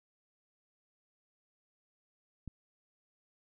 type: click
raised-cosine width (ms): 5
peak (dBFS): -30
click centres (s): 2.477
effects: none